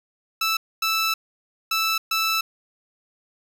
15% pulse tone bursts at uneven times, 1318.5 Hz, E6, in tune, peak -14 dBFS, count 4, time 0.41-0.57 / 0.82-1.14 / 1.71-1.98 / 2.11-2.41 s, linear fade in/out 5 ms, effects none

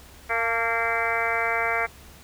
harmonic tone with a mistuned harmonic, 230 Hz, A#3, 23 cents flat, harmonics 2 / 3 / 4 / 5 / 6 / 7 / 8 / 9 / 10, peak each -32 / -29 / -33 / -33 / -30 / -31 / -34 / -28 / -31 dBFS, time 0.29-1.87 s, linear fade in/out 20 ms, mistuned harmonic 4, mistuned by -37 cents, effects added 68 Hz sine -49 dBFS peak until 2.23 s + pink hiss -49 dBFS RMS until 2.23 s

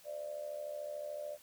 sine tone with amplitude modulation, 594 Hz, D5, 20 cents sharp, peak -36 dBFS, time 0.04-1.38 s, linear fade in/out 50 ms, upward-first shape sine, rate 73.6 Hz, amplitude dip 70%, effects white hiss -61 dBFS RMS until 1.42 s

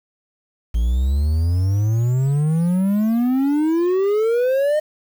triangle exponential sweep, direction up, 55 to 619 Hz, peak -13 dBFS, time 0.74-4.8 s, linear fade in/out 10 ms, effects 7-bit

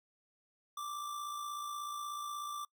square tone with amplitude modulation, 1174.7 Hz, D6, in tune, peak -38 dBFS, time 0.77-2.65 s, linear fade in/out 5 ms, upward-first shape sine, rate 56.5 Hz, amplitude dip 40%, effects noise-tail reverb RT60 0.1 s tail -23 dB re dry

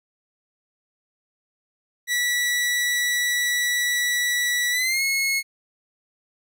sawtooth tone with pitch glide, 1949 to 2175 Hz, B6 to C#7, -23 to -33 cents, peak -17 dBFS, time 2.07-5.43 s, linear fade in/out 50 ms, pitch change +190 cents, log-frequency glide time 4.71-5.02 s, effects none

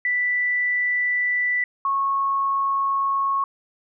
sine tone pair in turn, 1975.5 / 1097.9 Hz, B6 / C#6, 0 / -17 cents, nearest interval minor seventh, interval 1017 cents, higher first, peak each -19 dBFS, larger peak neither, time 0.05-1.64 / 1.85-3.44 s, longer neither, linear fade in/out 2 ms, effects none

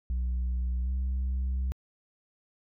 sine tone with pitch glide, 61.74 to 64.36 Hz, B1 to C2, 0 to -28 cents, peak -24 dBFS, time 0.1-1.72 s, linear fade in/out 0 ms, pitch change +72 cents, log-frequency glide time 0.83-0.9 s, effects tanh soft clip ceiling -26 dBFS

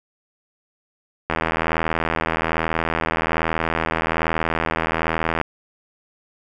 click train, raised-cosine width 0.5 ms, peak -5 dBFS, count 335, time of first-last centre 1.3-5.413 s, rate 81.2 Hz, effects none

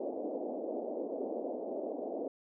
white band-pass noise, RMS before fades -38 dBFS, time 0-2.28 s, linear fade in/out 5 ms, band 250 to 660 Hz, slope 48 dB/octave, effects none

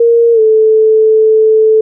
sine tone with pitch glide, 466.2 to 437.5 Hz, A#4 to A4, 0 to -10 cents, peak -4 dBFS, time 0-1.81 s, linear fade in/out 5 ms, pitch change -110 cents, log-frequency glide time 0.33-0.4 s, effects none

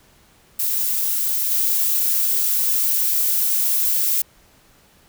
violet noise with level steps, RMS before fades -21 / -19 dBFS, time 0.59-4.22 s, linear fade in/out 5 ms, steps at 1.51 s, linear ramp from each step 2 ms, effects pink hiss -54 dBFS RMS until 5.08 s

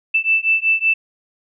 sine beating tone pair, 2646 / 2651.3 Hz, E7 / E7, +6 / +9 cents, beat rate 5.3 Hz, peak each -17 dBFS, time 0.14-0.94 s, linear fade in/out 10 ms, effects none

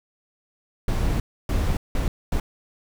brown noise bursts at uneven times, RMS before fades -22 dBFS, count 4, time 0.88-1.2 / 1.49-1.77 / 1.95-2.08 / 2.32-2.4 s, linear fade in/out 2 ms, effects none

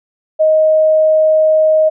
sine tone, 626 Hz, D#5, 10 cents sharp, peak -7 dBFS, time 0.39-1.9 s, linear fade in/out 20 ms, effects none

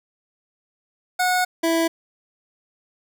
25% pulse tone pair in turn, 730 / 329.9 Hz, F#5 / E4, -24 / +1 cents, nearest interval octave + major second, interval 1375 cents, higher first, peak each -14 dBFS, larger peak neither, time 1.19-1.45 / 1.63-1.88 s, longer first, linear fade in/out 10 ms, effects none

